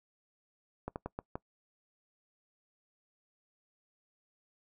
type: slowing click train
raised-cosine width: 1 ms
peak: -23 dBFS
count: 5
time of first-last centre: 0.88-1.355 s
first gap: 79 ms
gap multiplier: 1.28
effects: noise-tail reverb RT60 0.1 s tail -22 dB re dry